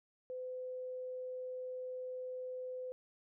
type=tone; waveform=sine; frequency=508 Hz; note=B4; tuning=49 cents sharp; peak=-40 dBFS; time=0.3-2.92 s; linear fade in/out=0 ms; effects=none